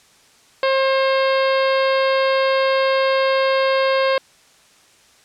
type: harmonic tone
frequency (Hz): 534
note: C5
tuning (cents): +35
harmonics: 1 / 2 / 3 / 4 / 5 / 6 / 7 / 8 / 9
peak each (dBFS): -16 / -22 / -26 / -28 / -30 / -32 / -33 / -34 / -35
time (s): 0.63-4.18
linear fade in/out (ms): 2
effects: white hiss -52 dBFS RMS until 5.24 s + low-pass 8000 Hz 12 dB/octave